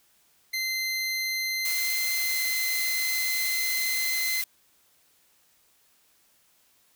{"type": "tone with pitch glide", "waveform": "25% pulse", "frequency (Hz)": [2072, 2058], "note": ["C7", "C7"], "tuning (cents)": [-17, -29], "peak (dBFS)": -23, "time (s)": [0.53, 4.42], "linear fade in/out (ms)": 10, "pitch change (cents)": -12, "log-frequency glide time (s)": [2.14, 2.44]}
{"type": "noise", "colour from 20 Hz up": "blue", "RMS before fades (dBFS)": -31, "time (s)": [1.65, 4.44], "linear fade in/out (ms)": 2}
{"effects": ["white hiss -64 dBFS RMS until 6.95 s"]}